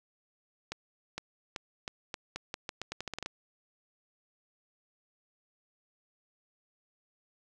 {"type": "accelerating click train", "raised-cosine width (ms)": 0.2, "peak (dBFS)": -19, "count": 16, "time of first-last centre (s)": [0.72, 3.261], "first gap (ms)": 460, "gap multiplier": 0.83, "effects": []}